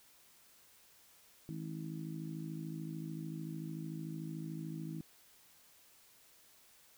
harmonic tone, 53.5 Hz, A1, 48 cents flat, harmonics 3 / 4 / 5 / 6, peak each -42 / -49 / -49 / -47 dBFS, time 1.49-5.01 s, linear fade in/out 0 ms, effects white hiss -64 dBFS RMS until 6.97 s

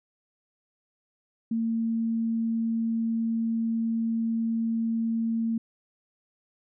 sine tone, 227.3 Hz, A#3, 43 cents flat, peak -24 dBFS, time 1.51-5.58 s, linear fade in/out 5 ms, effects none

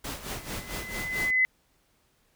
pink noise with tremolo, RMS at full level -34 dBFS, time 0.04-1.31 s, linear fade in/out 5 ms, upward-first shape sine, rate 4.5 Hz, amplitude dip 70%
sine tone with exponential growth, 2026 Hz, B6, 44 cents sharp, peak -18 dBFS, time 0.3-1.45 s, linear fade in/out 0 ms, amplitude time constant 250 ms
effects pink hiss -68 dBFS RMS until 2.35 s

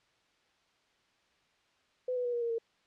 sine tone with pitch steps, 504 / 494.5 / 485.1 / 476 / 467 / 458.2 Hz, B4 / B4 / B4 / A#4 / A#4 / A#4, +35 / +2 / -31 / +36 / +3 / -30 cents, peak -30 dBFS, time 2.08-2.584 s, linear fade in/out 5 ms, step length 84 ms, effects white hiss -70 dBFS RMS until 2.86 s + low-pass 4000 Hz 12 dB/octave

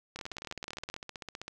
two click trains, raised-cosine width 0.2 ms, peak -22 / -23 dBFS, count 16 / 21, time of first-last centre 0.16-0.941 / 0.19-1.48 s, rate 19.2 / 15.5 Hz, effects none

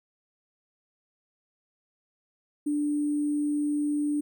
sine tone with sample-and-hold, 294.4 Hz, D4, 4 cents sharp, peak -24 dBFS, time 2.66-4.21 s, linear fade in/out 10 ms, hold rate 8820 Hz, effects none

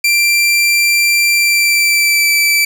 sawtooth tone with pitch glide, 2360 to 2323 Hz, D7 to D7, +8 to -20 cents, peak -6 dBFS, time 0.04-2.65 s, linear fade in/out 5 ms, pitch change -28 cents, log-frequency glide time 1.32-2.3 s, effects none

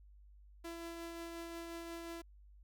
sawtooth tone with tremolo, 335.9 Hz, E4, 33 cents sharp, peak -39 dBFS, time 0.64-2.22 s, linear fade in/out 10 ms, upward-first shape triangle, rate 5.6 Hz, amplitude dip 30%, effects added 50 Hz sine -57 dBFS peak until 2.63 s

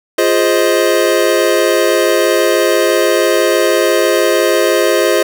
square chord, F minor seventh, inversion none, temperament equal with one note detuned, 349.2 / 415.3 / 523.3 / 626.6 Hz, F4 / Ab4 / C5 / Eb5, 0 / 0 / 0 / +12 cents, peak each -16 dBFS, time 0.18-5.23 s, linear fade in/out 5 ms, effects none

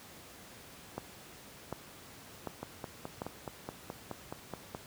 two click trains, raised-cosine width 1 ms, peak -22 / -24 dBFS, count 4 / 11, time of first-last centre 0.98-3.219 / 2.63-4.749 s, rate 1.34 / 4.72 Hz, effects pink hiss -52 dBFS RMS until 4.86 s + high-pass 80 Hz 12 dB/octave

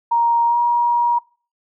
sine tone with pitch glide, 937 to 952.3 Hz, A#5 to A#5, +9 to +37 cents, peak -13 dBFS, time 0.11-1.19 s, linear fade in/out 10 ms, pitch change +28 cents, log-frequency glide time 0.46-0.58 s, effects noise-tail reverb RT60 0.4 s tail -24 dB re dry

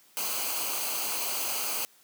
white noise with comb filter, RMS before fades -31 dBFS, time 0.17-1.85 s, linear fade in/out 0 ms, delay 0.55 ms, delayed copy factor -0.65, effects white hiss -60 dBFS RMS until 2.03 s + high-pass 150 Hz 12 dB/octave

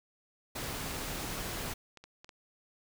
pink noise, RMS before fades -38 dBFS, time 0.55-1.74 s, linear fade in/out 10 ms
clicks, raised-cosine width 0.2 ms, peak -33 dBFS, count 7, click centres 0.907 / 1.152 / 1.308 / 1.973 / 2.04 / 2.245 / 2.292 s
effects none

